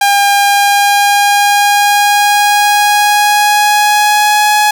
sawtooth tone with pitch glide, 805 to 840.6 Hz, G5 to G#5, +46 to +21 cents, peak -3 dBFS, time 0.01-4.71 s, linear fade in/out 5 ms, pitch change +75 cents, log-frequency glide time 0.35-4.55 s, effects none

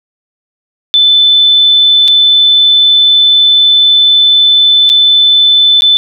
sine tone with dropouts, 3516 Hz, A7, 2 cents flat, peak -3 dBFS, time 0.94-5.97 s, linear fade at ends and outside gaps 0 ms, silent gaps 2.078-2.082 / 4.893-4.899 / 5.808-5.821 s, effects none

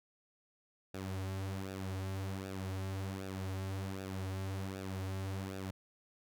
sawtooth tone with flanger, 95.7 Hz, G2, 41 cents flat, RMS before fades -40 dBFS, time 0.94-5.71 s, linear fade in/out 5 ms, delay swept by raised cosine 0.95 to 6.45 ms, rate 1.3 Hz, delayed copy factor -0.7, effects none

